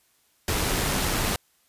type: noise with amplitude modulation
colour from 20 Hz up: pink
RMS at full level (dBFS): -24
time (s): 0.48-1.36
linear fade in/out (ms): 2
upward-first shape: sine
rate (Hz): 97.7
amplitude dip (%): 25
effects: white hiss -65 dBFS RMS until 1.68 s + resampled to 32000 Hz